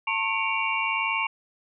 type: tone cluster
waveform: sine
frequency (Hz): 896 / 1080 / 2252 / 2353 / 2770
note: A5 / C#6 / C#7 / D7 / F7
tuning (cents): +31 / -45 / +27 / +3 / -15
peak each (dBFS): -30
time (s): 0.07-1.27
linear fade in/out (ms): 5
effects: none